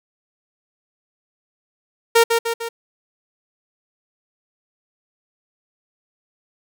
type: tone with echo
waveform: sawtooth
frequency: 462.3 Hz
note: A#4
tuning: 14 cents flat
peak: -6 dBFS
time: 2.15-2.24 s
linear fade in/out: 10 ms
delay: 150 ms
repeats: 3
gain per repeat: -5 dB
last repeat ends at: 2.69 s
effects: none